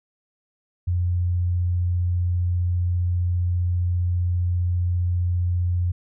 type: tone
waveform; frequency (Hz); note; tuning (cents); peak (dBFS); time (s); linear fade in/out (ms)
sine; 88.5; F2; +23; -19; 0.87-5.92; 10
effects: none